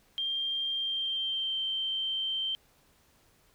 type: tone with pitch glide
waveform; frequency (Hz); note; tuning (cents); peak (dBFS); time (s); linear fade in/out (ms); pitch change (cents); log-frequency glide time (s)
sine; 3186 to 3126; G7 to G7; +27 to -6; -29; 0.18-2.55; 0; -33; 0.74-1.59
effects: pink hiss -65 dBFS RMS until 3.54 s